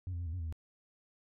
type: tone with pitch steps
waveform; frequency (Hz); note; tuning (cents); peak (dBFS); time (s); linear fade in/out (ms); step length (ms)
sine; 91.6 / 85.8 / 87.3 / 79.6 / 91.1 / 81.9 / 80.4; F#2 / F2 / F2 / D#2 / F#2 / E2 / E2; -17 / -30 / 0 / +40 / -26 / -11 / -43; -33; 0.07-0.525; 0; 65
effects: tanh soft clip ceiling -34 dBFS